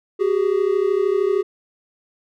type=tone pair together; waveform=triangle; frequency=376.5 / 409.6 Hz; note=F#4 / G#4; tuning=+30 / -24 cents; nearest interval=minor second; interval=146 cents; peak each=-17 dBFS; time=0.19-1.43 s; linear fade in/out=20 ms; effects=none